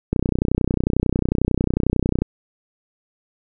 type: click train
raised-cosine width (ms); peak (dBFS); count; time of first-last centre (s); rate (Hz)
3; -5; 66; 0.13-2.22; 31.1
effects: none